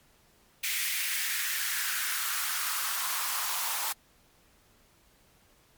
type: noise with high-pass filter sweep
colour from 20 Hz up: white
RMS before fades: -31 dBFS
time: 0.63-3.93 s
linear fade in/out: 10 ms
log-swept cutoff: 2200 to 870 Hz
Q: 2.9
effects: pink hiss -63 dBFS RMS until 5.77 s + MP3 96 kbps

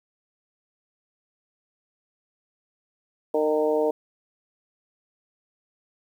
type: harmonic tone with a mistuned harmonic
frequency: 153 Hz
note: D#3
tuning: 29 cents flat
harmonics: 2 / 3 / 4 / 5 / 6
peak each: -29 / -22 / -25 / -34 / -33 dBFS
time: 3.34-3.91 s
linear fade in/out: 5 ms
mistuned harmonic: 5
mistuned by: +28 cents
effects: 9-bit

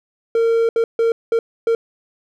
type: tone bursts at uneven times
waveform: triangle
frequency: 458.6 Hz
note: A#4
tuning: 28 cents flat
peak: -11 dBFS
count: 5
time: 0.35-0.69 / 0.76-0.84 / 0.99-1.12 / 1.32-1.39 / 1.67-1.75 s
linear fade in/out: 2 ms
effects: none

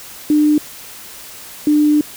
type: tone pair in turn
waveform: sine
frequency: 300 / 298.7 Hz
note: D4 / D4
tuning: +37 / +29 cents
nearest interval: unison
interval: 8 cents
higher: first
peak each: -9 dBFS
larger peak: neither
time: 0.3-0.58 / 1.67-2.01 s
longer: second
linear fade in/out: 2 ms
effects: white hiss -35 dBFS RMS until 2.16 s

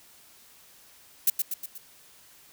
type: noise with echo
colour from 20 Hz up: violet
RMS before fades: -20 dBFS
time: 1.27-1.3 s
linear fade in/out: 5 ms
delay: 120 ms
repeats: 4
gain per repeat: -5 dB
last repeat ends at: 1.78 s
effects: white hiss -55 dBFS RMS until 2.52 s

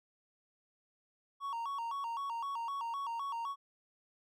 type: tone with vibrato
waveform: triangle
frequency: 1016 Hz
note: B5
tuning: 49 cents sharp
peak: -34 dBFS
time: 1.4-3.56 s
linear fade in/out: 50 ms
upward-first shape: square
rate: 3.9 Hz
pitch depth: 160 cents each way
effects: none

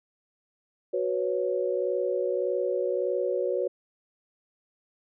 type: chord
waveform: sine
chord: F# suspended fourth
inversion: none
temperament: just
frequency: 370 / 493.3 / 555 Hz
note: F#4 / B4 / C#5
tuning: 0 / -2 / +2 cents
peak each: -29 dBFS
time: 0.93-3.68 s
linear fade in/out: 10 ms
effects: none

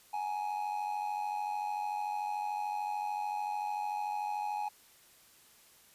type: tone with amplitude modulation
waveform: triangle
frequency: 837 Hz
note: G#5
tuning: 13 cents sharp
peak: -28 dBFS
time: 0.13-4.69 s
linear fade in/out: 10 ms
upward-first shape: sine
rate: 93.5 Hz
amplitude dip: 65%
effects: white hiss -61 dBFS RMS until 5.94 s + resampled to 32000 Hz

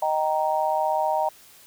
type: chord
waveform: sine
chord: Eb major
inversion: none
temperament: just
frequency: 622.3 / 777.8 / 933.4 Hz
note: Eb5 / G5 / Bb5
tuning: 0 / -14 / +2 cents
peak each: -25 dBFS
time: 0.02-1.29 s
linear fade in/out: 5 ms
effects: white hiss -51 dBFS RMS until 1.66 s

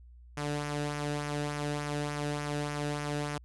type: tone with flanger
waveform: sawtooth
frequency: 146.83 Hz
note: D3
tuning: in tune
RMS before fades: -34 dBFS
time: 0.37-3.38 s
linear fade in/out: 5 ms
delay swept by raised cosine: 0.24 to 0.95 ms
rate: 3.4 Hz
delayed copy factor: -0.5
effects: added 60 Hz sine -50 dBFS peak until 3.44 s + resampled to 24000 Hz

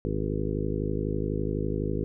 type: harmonic tone with a mistuned harmonic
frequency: 52 Hz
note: G#1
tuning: 3 cents sharp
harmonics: 1 / 2 / 3 / 4 / 5 / 6 / 7 / 8 / 9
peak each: -33 / -34 / -33 / -38 / -35 / -37 / -35 / -35 / -38 dBFS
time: 0.05-2.04 s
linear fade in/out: 0 ms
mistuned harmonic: 9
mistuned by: +47 cents
effects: none

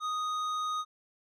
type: tone with hard clipping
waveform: sine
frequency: 1244.5 Hz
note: D#6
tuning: in tune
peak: -32 dBFS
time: 0-0.85 s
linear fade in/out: 50 ms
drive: 9 dB
effects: resampled to 32000 Hz

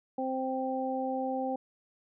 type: harmonic tone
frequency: 261.6 Hz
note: C4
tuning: in tune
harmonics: 1 / 2 / 3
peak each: -34 / -34 / -34 dBFS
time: 0.18-1.56 s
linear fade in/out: 5 ms
effects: none

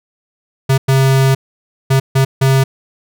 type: tone bursts at uneven times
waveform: square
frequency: 134 Hz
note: C3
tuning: 42 cents sharp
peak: -9 dBFS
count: 5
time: 0.69-0.78 / 0.88-1.35 / 1.9-2 / 2.15-2.25 / 2.41-2.64 s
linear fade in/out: 10 ms
effects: none

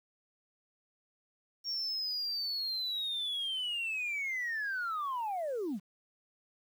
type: linear sweep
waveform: sine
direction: down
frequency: 5570 to 166.4 Hz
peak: -31 dBFS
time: 1.64-5.8 s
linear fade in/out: 50 ms
effects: tanh soft clip ceiling -30 dBFS + 10-bit

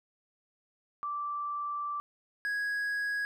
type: tone pair in turn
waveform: sine / triangle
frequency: 1169 / 1659.4 Hz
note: D6 / G#6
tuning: -8 / -2 cents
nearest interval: tritone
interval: 606 cents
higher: second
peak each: -32 / -28 dBFS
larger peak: second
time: 1.03-2 / 2.45-3.25 s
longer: first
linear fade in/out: 0 ms
effects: none

